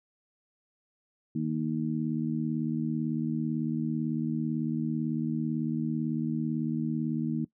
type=harmonic tone; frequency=78 Hz; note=D#2; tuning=5 cents sharp; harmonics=2 / 3 / 4; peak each=-32 / -30 / -34 dBFS; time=1.35-7.45 s; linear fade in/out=5 ms; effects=noise-tail reverb RT60 0.1 s tail -20 dB re dry